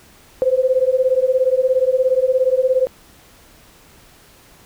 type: beating tone pair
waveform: sine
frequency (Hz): 508 / 525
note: B4 / C5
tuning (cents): +49 / +6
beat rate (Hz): 17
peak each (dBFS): -16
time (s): 0.42-2.87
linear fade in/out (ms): 0
effects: pink hiss -48 dBFS RMS until 4.65 s